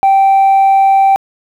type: tone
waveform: sine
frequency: 780 Hz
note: G5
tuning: 9 cents flat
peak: -3 dBFS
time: 0.03-1.16 s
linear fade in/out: 0 ms
effects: tanh soft clip ceiling -4 dBFS + 7-bit